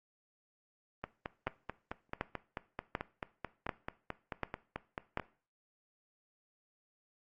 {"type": "two click trains", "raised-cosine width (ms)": 0.5, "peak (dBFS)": [-18, -22], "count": [6, 20], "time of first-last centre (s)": [[1.47, 5.174], [1.04, 5.198]], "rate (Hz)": [1.35, 4.57], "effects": ["noise-tail reverb RT60 0.4 s tail -18 dB re dry", "Opus 24 kbps"]}